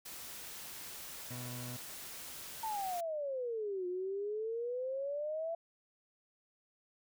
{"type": "noise", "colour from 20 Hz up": "white", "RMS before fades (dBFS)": -47, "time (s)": [0.05, 3.01], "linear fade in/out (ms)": 10}
{"type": "tone", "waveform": "30% pulse", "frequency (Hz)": 123.47, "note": "B2", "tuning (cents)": 0, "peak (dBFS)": -40, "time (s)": [1.3, 1.77], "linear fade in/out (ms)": 10}
{"type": "exponential two-way sweep", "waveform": "sine", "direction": "down then up", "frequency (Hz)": [905, 354.9, 674], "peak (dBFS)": -35, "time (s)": [2.63, 5.55], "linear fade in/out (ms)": 5, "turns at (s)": 3.87}
{"effects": []}